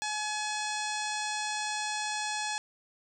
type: harmonic tone with a mistuned harmonic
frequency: 849 Hz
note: G#5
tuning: 38 cents sharp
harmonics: 1 / 2 / 3 / 4 / 5 / 6 / 7 / 8 / 9 / 10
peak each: -35 / -38 / -40 / -41 / -42 / -43 / -43 / -44 / -45 / -45 dBFS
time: 0.02-2.58 s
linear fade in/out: 0 ms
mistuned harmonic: 7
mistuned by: -60 cents
effects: 11-bit